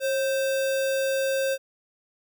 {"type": "tone with sample-and-hold", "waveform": "sine", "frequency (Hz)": 540, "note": "C#5", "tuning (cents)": -45, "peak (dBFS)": -22, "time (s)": [0, 1.58], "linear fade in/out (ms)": 50, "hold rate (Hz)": 2100, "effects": []}